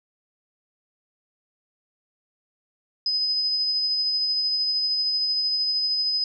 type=tone with tremolo; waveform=sine; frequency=5030 Hz; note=D#8; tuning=18 cents sharp; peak=-20 dBFS; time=3.06-6.24 s; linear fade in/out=2 ms; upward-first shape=sine; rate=13 Hz; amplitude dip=25%; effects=none

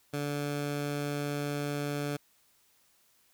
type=tone; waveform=15% pulse; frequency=144.9 Hz; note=D3; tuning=23 cents flat; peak=-25 dBFS; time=0.13-2.17 s; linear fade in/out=10 ms; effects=white hiss -67 dBFS RMS until 3.33 s

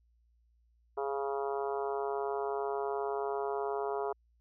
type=harmonic tone; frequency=138.59 Hz; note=C#3; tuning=in tune; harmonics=3 / 4 / 5 / 6 / 7 / 8 / 9 / 10; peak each=-34 / -46 / -38 / -43 / -41 / -47 / -46 / -51 dBFS; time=0.97-4.13 s; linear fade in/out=10 ms; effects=added 58 Hz sine -66 dBFS peak until 4.4 s

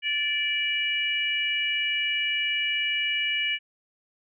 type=harmonic tone; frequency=583 Hz; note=D5; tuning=13 cents flat; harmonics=3 / 4 / 5; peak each=-32 / -27 / -27 dBFS; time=0.02-3.59 s; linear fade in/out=50 ms; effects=none

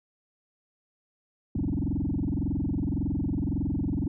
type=tone with frequency modulation; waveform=sine; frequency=180.7 Hz; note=F#3; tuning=41 cents flat; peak=-24 dBFS; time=1.55-4.08 s; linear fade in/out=5 ms; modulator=21.8 Hz; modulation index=5.8; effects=tanh soft clip ceiling -21 dBFS

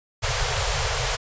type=band-stop noise; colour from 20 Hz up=pink; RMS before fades=-24 dBFS; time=0.22-1.17 s; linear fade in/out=20 ms; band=140 to 420 Hz; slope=96 dB/octave; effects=resampled to 16000 Hz

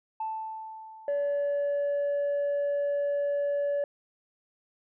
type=tone with exponential decay; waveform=sine; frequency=880 Hz; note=A5; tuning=in tune; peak=-28 dBFS; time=0.2-2.09 s; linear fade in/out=5 ms; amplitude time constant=410 ms
type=tone; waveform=sine; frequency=572 Hz; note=D5; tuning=46 cents flat; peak=-23 dBFS; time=1.08-3.84 s; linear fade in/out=2 ms
effects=tanh soft clip ceiling -24 dBFS

